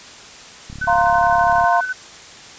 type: click train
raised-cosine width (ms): 5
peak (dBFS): -22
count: 34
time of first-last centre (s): 0.7-1.64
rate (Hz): 35.1
type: tone with tremolo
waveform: sine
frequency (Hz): 1509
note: F#6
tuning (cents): +34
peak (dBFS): -19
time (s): 0.81-1.93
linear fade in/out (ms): 10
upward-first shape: square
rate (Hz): 12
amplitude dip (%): 45
type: chord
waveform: sine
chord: F suspended fourth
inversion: none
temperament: just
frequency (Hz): 698.5 / 931.3 / 1047.7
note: F5 / Bb5 / C6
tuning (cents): 0 / -2 / +2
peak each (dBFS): -15 / -19 / -19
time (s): 0.87-1.81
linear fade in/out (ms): 10
effects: white hiss -39 dBFS RMS until 2.58 s + resampled to 16000 Hz